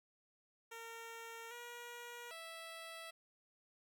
10% pulse tone with pitch steps, 458.8 / 478.6 / 658 Hz, A#4 / A#4 / E5, -28 / +46 / -3 cents, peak -40 dBFS, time 0.71-3.11 s, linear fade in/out 10 ms, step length 800 ms, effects none

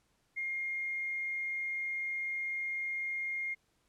triangle tone with tanh clipping, 2128 Hz, C7, 29 cents sharp, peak -33 dBFS, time 0.36-3.55 s, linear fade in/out 20 ms, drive 2 dB, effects pink hiss -74 dBFS RMS until 3.88 s + low-pass 11000 Hz 12 dB/octave

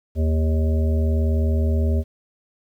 harmonic tone with a mistuned harmonic, 78.7 Hz, D#2, 20 cents sharp, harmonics 1 / 3 / 5 / 7 / 8, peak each -17 / -27 / -31 / -34 / -35 dBFS, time 0.15-2.04 s, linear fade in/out 50 ms, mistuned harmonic 5, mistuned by +19 cents, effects 9-bit

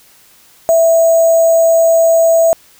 sine tone with sample-and-hold, 659.3 Hz, E5, in tune, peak -6 dBFS, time 0.69-2.53 s, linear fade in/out 0 ms, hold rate 7350 Hz, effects white hiss -46 dBFS RMS until 2.79 s

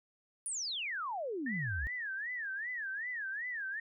sine exponential sweep, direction down, 10050 to 58.6 Hz, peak -35 dBFS, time 0.46-1.87 s, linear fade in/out 0 ms
sine tone with vibrato, 1760 Hz, A6, in tune, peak -36 dBFS, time 1.46-3.8 s, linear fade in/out 5 ms, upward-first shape sine, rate 2.6 Hz, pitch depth 230 cents each way
effects none

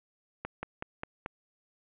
slowing click train, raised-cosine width 0.5 ms, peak -20 dBFS, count 5, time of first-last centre 0.45-1.261 s, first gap 180 ms, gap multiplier 1.08, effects resampled to 8000 Hz + 10-bit

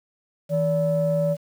sine tone pair together, 161.63 / 576 Hz, E3 / D5, -34 / -34 cents, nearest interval octave + minor seventh, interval 2200 cents, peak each -22 / -20 dBFS, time 0.49-1.37 s, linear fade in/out 50 ms, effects tanh soft clip ceiling -13 dBFS + 8-bit

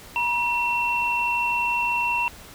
sine tone pair together, 958.5 / 2713 Hz, A#5 / E7, +48 / +49 cents, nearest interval octave + tritone, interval 1801 cents, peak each -24 / -23 dBFS, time 0.16-2.28 s, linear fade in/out 0 ms, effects pink hiss -44 dBFS RMS until 2.54 s

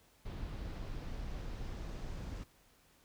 brown noise with low-pass filter sweep, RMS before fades -42 dBFS, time 0.25-2.44 s, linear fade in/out 10 ms, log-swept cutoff 4300 to 6800 Hz, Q 1.2, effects pink hiss -67 dBFS RMS until 3.04 s

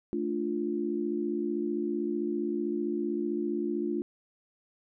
sine chord, D minor, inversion second, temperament equal, 220 / 293.7 / 349.2 Hz, A3 / D4 / F4, 0 / 0 / 0 cents, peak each -34 / -33 / -31 dBFS, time 0.13-4.02 s, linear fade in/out 0 ms, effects none

